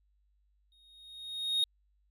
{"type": "tone with exponential growth", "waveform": "triangle", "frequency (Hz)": 3729, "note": "A#7", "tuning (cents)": 0, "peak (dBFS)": -23, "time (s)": [0.72, 1.64], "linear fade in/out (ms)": 1, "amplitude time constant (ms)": 200, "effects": ["added 50 Hz sine -68 dBFS peak until 2.1 s"]}